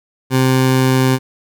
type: tone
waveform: 20% pulse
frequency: 130.4 Hz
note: C3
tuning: 5 cents flat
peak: -6 dBFS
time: 0.3-1.19 s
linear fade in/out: 50 ms
effects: none